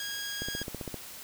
15% pulse tone, 1639 Hz, G#6, 23 cents flat, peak -28 dBFS, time 0-0.63 s, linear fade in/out 2 ms
click train, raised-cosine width 2 ms, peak -23 dBFS, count 9, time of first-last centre 0.42-0.943 s, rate 15.3 Hz
effects white hiss -45 dBFS RMS until 1.23 s

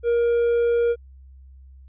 triangle tone, 471.8 Hz, A#4, 21 cents sharp, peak -15 dBFS, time 0.03-0.96 s, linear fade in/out 50 ms, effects added 66 Hz sine -43 dBFS peak until 1.88 s + resampled to 8000 Hz

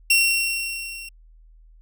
sawtooth tone with level ramp, 2731 Hz, F7, 39 cents flat, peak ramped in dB -10 to -32 dBFS, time 0.1-1.09 s, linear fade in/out 5 ms, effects added 40 Hz sine -47 dBFS peak until 1.81 s

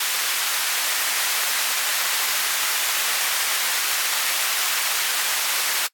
pink high-pass noise, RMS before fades -23 dBFS, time 0-5.87 s, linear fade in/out 5 ms, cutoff 1400 Hz, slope 12 dB/octave, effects noise-tail reverb RT60 0.1 s tail -22 dB re dry + AAC 64 kbps

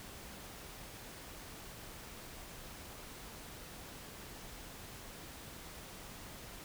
silence, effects pink hiss -50 dBFS RMS until 6.64 s

